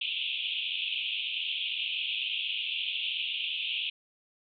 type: band-pass noise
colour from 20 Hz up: white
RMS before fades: -33 dBFS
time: 0.01-3.9 s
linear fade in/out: 5 ms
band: 2500 to 3500 Hz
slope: 96 dB/octave
effects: none